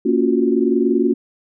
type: chord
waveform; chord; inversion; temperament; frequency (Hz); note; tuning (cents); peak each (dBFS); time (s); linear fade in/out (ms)
sine; Gb major seventh; first; equal with one note detuned; 233.1 / 279.4 / 349.2 / 370; Bb3 / Db4 / F4 / Gb4; 0 / +14 / 0 / 0; -19; 0.05-1.14; 10
effects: none